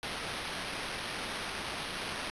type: noise with sample-and-hold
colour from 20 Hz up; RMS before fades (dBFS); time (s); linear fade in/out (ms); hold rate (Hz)
blue; -38; 0.03-2.3; 0; 7350
effects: resampled to 24000 Hz